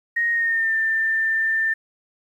sine tone with pitch glide, 1869 to 1788.7 Hz, A#6 to A6, +4 to +28 cents, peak -18 dBFS, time 0.16-1.74 s, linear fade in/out 10 ms, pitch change -76 cents, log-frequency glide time 0.32-0.74 s, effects 9-bit

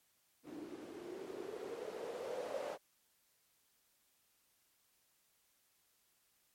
violet noise with low-pass filter sweep, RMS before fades -45 dBFS, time 0.43-2.78 s, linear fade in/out 50 ms, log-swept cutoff 300 to 570 Hz, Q 5.8, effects white hiss -75 dBFS RMS until 6.54 s + MP3 64 kbps

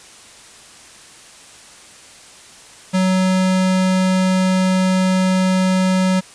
square tone, 186.6 Hz, F#3, 15 cents sharp, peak -14 dBFS, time 2.93-6.21 s, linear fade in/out 20 ms, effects white hiss -42 dBFS RMS until 6.34 s + resampled to 22050 Hz

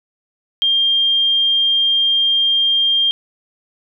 sine tone, 3200 Hz, G7, 35 cents sharp, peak -12 dBFS, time 0.62-3.11 s, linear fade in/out 0 ms, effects none

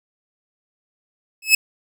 sawtooth tone with exponential growth, 2590 Hz, E7, 31 cents flat, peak -3 dBFS, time 1.42-1.55 s, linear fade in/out 5 ms, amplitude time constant 28 ms, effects none

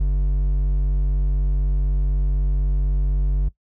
triangle tone with hard clipping, 47.99 Hz, G1, 36 cents flat, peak -18 dBFS, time 0-3.49 s, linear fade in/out 10 ms, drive 9 dB, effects noise-tail reverb RT60 0.1 s tail -18 dB re dry

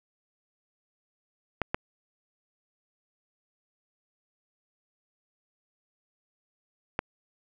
clicks, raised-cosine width 0.5 ms, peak -11 dBFS, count 3, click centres 1.617 / 1.745 / 6.991 s, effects none

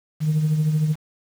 sine tone with tremolo, 154.2 Hz, D#3, 15 cents flat, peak -13 dBFS, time 0.2-0.96 s, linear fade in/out 50 ms, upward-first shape triangle, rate 13 Hz, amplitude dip 60%, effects tanh soft clip ceiling -14 dBFS + 7-bit

